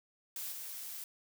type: noise with level steps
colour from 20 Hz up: blue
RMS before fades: -41 / -44 dBFS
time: 0.36-1.04 s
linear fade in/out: 2 ms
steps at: 0.52 s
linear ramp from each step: 2 ms
effects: none